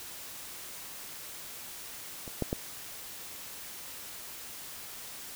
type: clicks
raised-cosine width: 2 ms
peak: -29 / -15 / -16 dBFS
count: 3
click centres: 2.278 / 2.423 / 2.529 s
effects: white hiss -44 dBFS RMS until 5.35 s